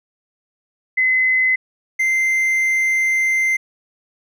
sine / triangle tone pair in turn, 2038 / 2082 Hz, C7 / C7, -46 / -9 cents, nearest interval unison, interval 37 cents, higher second, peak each -13 dBFS, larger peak neither, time 0.97-1.56 / 1.99-3.57 s, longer second, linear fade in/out 10 ms, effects none

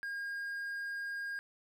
triangle tone, 1621 Hz, G#6, 42 cents flat, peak -35 dBFS, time 0.03-1.39 s, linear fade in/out 0 ms, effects none

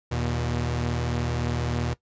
sawtooth tone pair together, 78.97 / 120.1 Hz, D#2 / B2, +26 / -48 cents, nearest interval perfect fifth, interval 726 cents, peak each -25 / -23 dBFS, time 0.11-1.94 s, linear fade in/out 10 ms, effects noise-tail reverb RT60 0.1 s tail -18 dB re dry + resampled to 16000 Hz

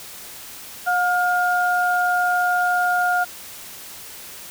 sine tone pair together, 719 / 1419.4 Hz, F#5 / F6, -50 / +28 cents, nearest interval octave, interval 1178 cents, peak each -19 / -20 dBFS, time 0.86-3.25 s, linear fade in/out 20 ms, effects white hiss -38 dBFS RMS until 4.5 s

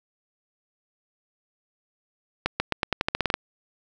accelerating click train, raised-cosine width 0.3 ms, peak -6 dBFS, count 12, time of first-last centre 2.46-3.341 s, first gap 140 ms, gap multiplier 0.88, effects none

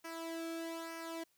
sawtooth tone with flanger, 329.6 Hz, E4, in tune, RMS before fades -43 dBFS, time 0.04-1.24 s, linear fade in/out 10 ms, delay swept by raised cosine 0.26 to 1.05 ms, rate 1.1 Hz, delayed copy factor -0.65, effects white hiss -75 dBFS RMS until 1.37 s

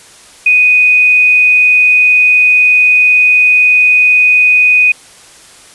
sine tone with frequency modulation, 2489 Hz, D#7, in tune, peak -4 dBFS, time 0.46-4.92 s, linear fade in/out 5 ms, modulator 39 Hz, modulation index 0.21, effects white hiss -38 dBFS RMS until 5.74 s + resampled to 24000 Hz

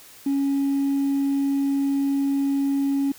triangle tone with hard clipping, 277.2 Hz, C#4, in tune, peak -19 dBFS, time 0.26-3.12 s, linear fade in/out 5 ms, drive 2 dB, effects white hiss -47 dBFS RMS until 3.18 s

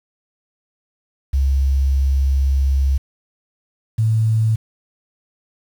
sine tone pair in turn, 67.7 / 110.77 Hz, C#2 / A2, -40 / +12 cents, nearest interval major sixth, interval 852 cents, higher second, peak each -13 dBFS, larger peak neither, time 1.33-2.98 / 3.98-4.56 s, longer first, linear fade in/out 10 ms, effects 7-bit

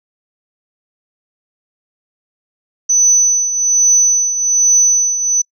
sine tone with tremolo, 6000 Hz, F#8, 23 cents sharp, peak -5 dBFS, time 2.89-5.42 s, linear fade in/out 10 ms, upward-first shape triangle, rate 1.2 Hz, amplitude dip 70%, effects noise-tail reverb RT60 0.1 s tail -25 dB re dry + tanh soft clip ceiling -2 dBFS

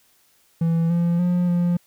triangle tone with pitch steps, 165.8 / 171.3 / 177.4 / 174.7 Hz, E3 / F3 / F3 / F3, +10 / -33 / +27 / +1 cents, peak -15 dBFS, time 0.61-1.77 s, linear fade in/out 5 ms, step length 290 ms, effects white hiss -60 dBFS RMS until 1.86 s

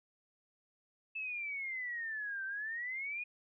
sine exponential two-way sweep, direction down then up, 2637 to 1545 to 2481 Hz, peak -37 dBFS, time 1.15-3.24 s, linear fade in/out 10 ms, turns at 2.45 s, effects none

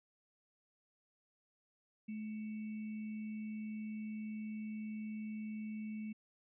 sine tone with sample-and-hold, 215.4 Hz, A3, 37 cents flat, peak -40 dBFS, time 2.08-6.13 s, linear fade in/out 10 ms, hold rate 2450 Hz, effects resampled to 8000 Hz

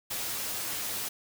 white noise with comb filter, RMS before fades -34 dBFS, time 0.1-1.09 s, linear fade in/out 10 ms, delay 9.6 ms, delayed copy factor +0.5, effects none

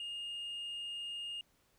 sine tone, 2837 Hz, F7, 27 cents sharp, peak -37 dBFS, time 0-1.41 s, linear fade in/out 2 ms, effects tanh soft clip ceiling -38 dBFS + pink hiss -72 dBFS RMS until 1.78 s

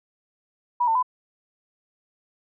sine tone with pitch steps, 971 / 900 / 1005 Hz, B5 / A5 / B5, -30 / +39 / +30 cents, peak -18 dBFS, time 0.8-1.028 s, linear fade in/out 10 ms, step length 76 ms, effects none

